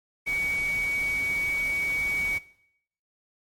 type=tone in noise; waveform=sine; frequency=2253 Hz; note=C#7; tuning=28 cents sharp; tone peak=-25 dBFS; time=0.26-2.39 s; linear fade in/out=20 ms; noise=pink; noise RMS=-40 dBFS; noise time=0.26-2.39 s; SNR=+12 dB; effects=noise-tail reverb RT60 0.7 s tail -18 dB re dry + MP3 64 kbps